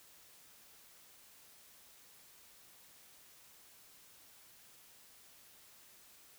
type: silence
effects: white hiss -61 dBFS RMS until 6.38 s